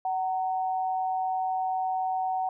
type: tone pair together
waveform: sine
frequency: 751.5 / 922 Hz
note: F#5 / A#5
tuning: +27 / -19 cents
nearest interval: major third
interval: 354 cents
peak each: -26 / -35 dBFS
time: 0.05-2.49 s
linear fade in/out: 2 ms
effects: none